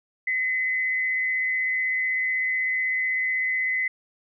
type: tone with frequency modulation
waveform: sine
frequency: 2029 Hz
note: B6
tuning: 46 cents sharp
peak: -22 dBFS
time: 0.27-3.88 s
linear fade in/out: 5 ms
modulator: 150 Hz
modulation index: 0.37
effects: none